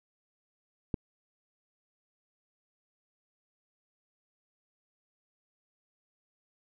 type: click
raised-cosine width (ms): 3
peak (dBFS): -17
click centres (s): 0.942
effects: none